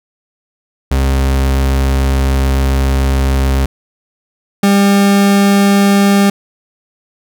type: tone pair in turn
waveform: 40% pulse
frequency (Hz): 67 / 199.62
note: C2 / G3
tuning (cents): +42 / +32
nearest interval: octave + perfect fifth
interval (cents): 1890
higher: second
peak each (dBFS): -9 / -6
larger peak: second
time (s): 0.91-3.66 / 4.63-6.3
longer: first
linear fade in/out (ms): 5
effects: none